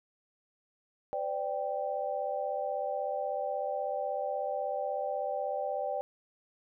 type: chord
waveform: sine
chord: C suspended second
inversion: none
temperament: equal with one note detuned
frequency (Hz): 511 / 587.3 / 784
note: C5 / D5 / G5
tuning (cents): -41 / 0 / 0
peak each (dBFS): -37 / -34 / -35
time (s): 1.13-6.01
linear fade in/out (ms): 0
effects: none